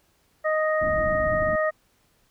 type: harmonic tone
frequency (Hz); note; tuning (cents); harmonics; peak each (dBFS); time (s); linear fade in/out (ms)
622.3; D#5; 0; 1 / 2 / 3; -22 / -28 / -28; 0.44-1.71; 20
type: low-pass noise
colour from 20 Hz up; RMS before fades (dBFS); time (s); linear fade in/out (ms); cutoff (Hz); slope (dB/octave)
pink; -32; 0.81-1.56; 5; 330; 96
effects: pink hiss -65 dBFS RMS until 2.3 s